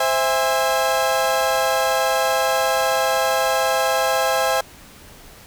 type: chord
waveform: 30% pulse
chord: C augmented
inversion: none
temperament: equal with one note detuned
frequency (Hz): 523.3 / 659.3 / 815.9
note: C5 / E5 / G#5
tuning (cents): 0 / 0 / -31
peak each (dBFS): -19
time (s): 0-4.61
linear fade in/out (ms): 5
effects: pink hiss -44 dBFS RMS until 5.46 s